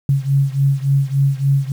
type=beating tone pair; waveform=sine; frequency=136.9 / 140.4 Hz; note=C#3 / C#3; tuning=-21 / +22 cents; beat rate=3.5 Hz; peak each=-15 / -17 dBFS; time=0.09-1.72 s; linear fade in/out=2 ms; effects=7-bit